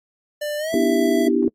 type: tone with pitch glide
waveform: square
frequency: 594 to 662.9 Hz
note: D5 to E5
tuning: +20 to +10 cents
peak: -24 dBFS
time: 0.41-1.28 s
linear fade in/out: 10 ms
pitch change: +190 cents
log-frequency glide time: 0.58-0.73 s
type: chord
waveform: sine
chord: E minor seventh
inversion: second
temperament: equal with one note detuned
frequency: 246.9 / 297.9 / 329.6 / 392 Hz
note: B3 / D4 / E4 / G4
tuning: 0 / +25 / 0 / 0 cents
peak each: -21 dBFS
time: 0.74-1.48 s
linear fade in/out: 2 ms
effects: noise-tail reverb RT60 0.1 s tail -24 dB re dry + AAC 48 kbps